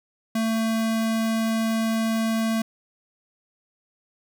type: tone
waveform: square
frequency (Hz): 223.9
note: A3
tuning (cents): +30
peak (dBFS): -22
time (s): 0.35-2.62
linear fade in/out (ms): 5
effects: none